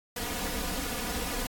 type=noise with comb filter; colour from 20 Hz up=pink; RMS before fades=-33 dBFS; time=0.16-1.47 s; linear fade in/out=5 ms; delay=4.1 ms; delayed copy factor=+1; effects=AAC 64 kbps